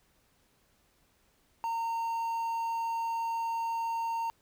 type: tone with quantisation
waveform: triangle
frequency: 917 Hz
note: A#5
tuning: 29 cents flat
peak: -28 dBFS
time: 1.64-4.3 s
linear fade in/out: 0 ms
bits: 9
effects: pink hiss -69 dBFS RMS until 4.41 s